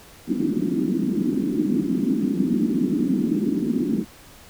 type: band-pass noise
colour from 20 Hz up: white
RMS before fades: -22 dBFS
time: 0.27-4.05 s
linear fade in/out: 50 ms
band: 180 to 320 Hz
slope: 48 dB/octave
effects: pink hiss -47 dBFS RMS until 4.49 s